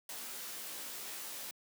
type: noise with comb filter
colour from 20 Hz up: white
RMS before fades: -44 dBFS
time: 0.09-1.51 s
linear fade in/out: 2 ms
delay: 16 ms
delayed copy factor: +0.85
effects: high-pass 200 Hz 12 dB/octave